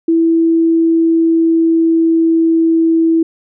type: tone with pitch glide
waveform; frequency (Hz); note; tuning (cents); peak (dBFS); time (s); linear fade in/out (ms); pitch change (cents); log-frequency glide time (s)
sine; 329.6 to 327.3; E4 to E4; 0 to -12; -8; 0.08-3.23; 5; -12; 0.19-2.99
effects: none